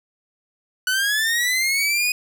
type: linear sweep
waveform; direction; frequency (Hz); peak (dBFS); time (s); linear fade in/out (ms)
sawtooth; up; 1481 to 2500; -15; 0.87-2.12; 2
effects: none